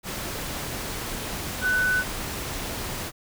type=tone in noise; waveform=sine; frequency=1496 Hz; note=F#6; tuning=19 cents sharp; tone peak=-20 dBFS; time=1.61-2.04 s; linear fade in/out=50 ms; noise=pink; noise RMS=-32 dBFS; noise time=0.03-3.12 s; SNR=+9 dB; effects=none